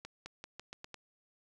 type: accelerating click train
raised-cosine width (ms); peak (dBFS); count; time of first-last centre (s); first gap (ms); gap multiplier
0.2; -27; 7; 0.05-0.943; 210; 0.86
effects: none